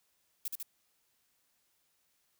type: noise with echo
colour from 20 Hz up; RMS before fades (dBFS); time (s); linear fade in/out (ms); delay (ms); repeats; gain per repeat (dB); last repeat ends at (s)
violet; -36; 0.45-0.48; 2; 74; 2; -2; 0.628
effects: white hiss -75 dBFS RMS until 2.39 s